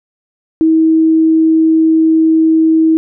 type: tone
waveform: sine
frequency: 320.7 Hz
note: E4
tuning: 48 cents flat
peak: -6 dBFS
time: 0.61-2.97 s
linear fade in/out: 0 ms
effects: none